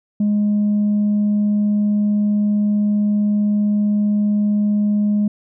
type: tone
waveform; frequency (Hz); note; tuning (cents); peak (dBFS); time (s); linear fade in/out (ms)
sine; 207.7; G#3; 0; -12; 0.2-5.28; 5
effects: tanh soft clip ceiling -12 dBFS